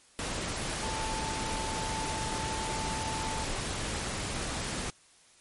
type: tone in noise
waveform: sine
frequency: 880 Hz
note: A5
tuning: in tune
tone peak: -36 dBFS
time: 0.83-3.44 s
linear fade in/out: 0 ms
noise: pink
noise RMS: -34 dBFS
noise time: 0.19-4.9 s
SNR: -5 dB
effects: white hiss -60 dBFS RMS until 5.4 s + MP3 48 kbps